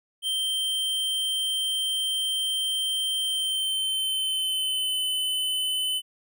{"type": "tone with pitch glide", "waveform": "square", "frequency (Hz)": [3136, 3026], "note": ["G7", "F#7"], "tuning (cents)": [0, 38], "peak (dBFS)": -25, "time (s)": [0.22, 6.02], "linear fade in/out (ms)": 50, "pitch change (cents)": -62, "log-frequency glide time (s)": [3.21, 5.03], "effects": []}